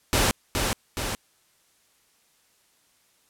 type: noise with echo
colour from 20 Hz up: pink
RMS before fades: -21 dBFS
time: 0.13-0.31 s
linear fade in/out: 0 ms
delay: 420 ms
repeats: 2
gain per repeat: -4 dB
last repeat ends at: 1.15 s
effects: white hiss -64 dBFS RMS until 3.29 s + low-pass 12000 Hz 12 dB/octave